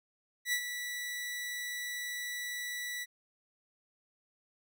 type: tone with ADSR envelope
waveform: sawtooth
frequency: 1957 Hz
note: B6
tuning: 16 cents flat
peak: -24 dBFS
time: 0.45-3.06 s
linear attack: 77 ms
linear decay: 73 ms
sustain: -9 dB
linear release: 35 ms
effects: none